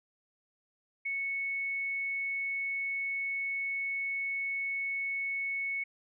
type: tone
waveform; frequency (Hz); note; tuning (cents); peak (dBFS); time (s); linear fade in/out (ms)
sine; 2210; C#7; -6; -31; 1.05-5.84; 10
effects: none